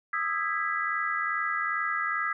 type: chord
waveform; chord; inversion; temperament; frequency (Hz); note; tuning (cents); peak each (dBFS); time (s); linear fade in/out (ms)
sine; E major seventh; third; just; 1236.1 / 1318.5 / 1648.1 / 1977.8; D#6 / E6 / G#6 / B6; -12 / 0 / -14 / +2; -32; 0.13-2.33; 5
effects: none